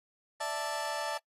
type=chord; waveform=30% pulse; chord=D suspended second; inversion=none; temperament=just; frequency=587.3 / 660.7 / 881 Hz; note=D5 / E5 / A5; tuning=0 / +4 / +2 cents; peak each=-36 / -36 / -33 dBFS; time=0.4-1.18 s; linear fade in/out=10 ms; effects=noise-tail reverb RT60 0.1 s tail -23 dB re dry + AAC 32 kbps